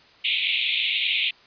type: band-pass noise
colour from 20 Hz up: pink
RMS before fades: -24 dBFS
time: 0.24-1.31 s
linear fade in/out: 10 ms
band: 2200 to 3800 Hz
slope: 96 dB/octave
effects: white hiss -53 dBFS RMS until 1.46 s + resampled to 11025 Hz